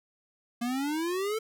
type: exponential sweep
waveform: square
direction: up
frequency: 233.1 to 449.4 Hz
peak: -29 dBFS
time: 0.61-1.39 s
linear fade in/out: 10 ms
effects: none